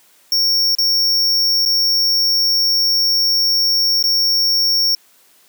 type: tone with dropouts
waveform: square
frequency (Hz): 5500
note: F8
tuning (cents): -27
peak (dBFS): -13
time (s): 0.32-4.95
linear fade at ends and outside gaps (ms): 2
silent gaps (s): 0.751-0.785 / 1.653-1.659 / 4.027-4.039
effects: white hiss -52 dBFS RMS until 5.48 s + high-pass 200 Hz 12 dB/octave